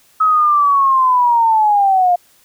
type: linear sweep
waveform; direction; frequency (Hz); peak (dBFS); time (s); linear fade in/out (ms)
sine; down; 1284 to 698.5; -9; 0.2-2.16; 10
effects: white hiss -52 dBFS RMS until 2.44 s